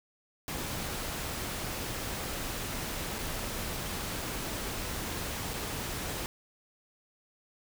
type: noise with dropouts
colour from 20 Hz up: pink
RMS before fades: -36 dBFS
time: 0.48-6.26 s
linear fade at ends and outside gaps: 0 ms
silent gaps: 3.184-3.188 / 5.535-5.539 s
effects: none